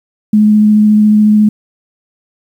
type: tone with vibrato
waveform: sine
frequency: 211.9 Hz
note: G#3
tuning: 35 cents sharp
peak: -4 dBFS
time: 0.33-1.49 s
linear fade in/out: 5 ms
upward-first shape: square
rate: 14 Hz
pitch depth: 8 cents each way
effects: 7-bit